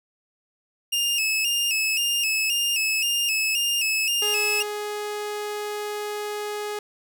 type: tone with vibrato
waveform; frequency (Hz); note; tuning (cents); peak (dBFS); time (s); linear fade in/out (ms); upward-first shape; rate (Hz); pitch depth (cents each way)
sawtooth; 2700; E7; +41; -18; 0.92-4.63; 10; square; 1.9; 69
type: tone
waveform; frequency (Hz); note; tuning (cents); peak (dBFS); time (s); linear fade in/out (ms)
sawtooth; 417.4; G#4; +9; -24; 4.22-6.79; 2
effects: none